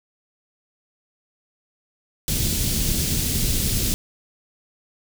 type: band-stop noise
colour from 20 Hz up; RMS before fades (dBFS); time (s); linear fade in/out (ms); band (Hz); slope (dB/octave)
pink; -22; 2.28-3.94; 0; 240 to 4100; 12
effects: none